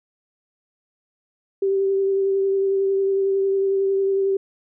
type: tone with vibrato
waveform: sine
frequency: 390 Hz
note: G4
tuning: 9 cents flat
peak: -17 dBFS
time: 1.62-4.37 s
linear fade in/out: 5 ms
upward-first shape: triangle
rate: 11 Hz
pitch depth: 19 cents each way
effects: none